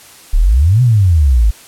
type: exponential two-way sweep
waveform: sine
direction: up then down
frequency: 32.57 to 129.3 to 50.1 Hz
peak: -6 dBFS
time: 0.33-1.51 s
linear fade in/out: 10 ms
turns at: 0.82 s
effects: white hiss -39 dBFS RMS until 1.67 s + low-pass 12000 Hz 12 dB/octave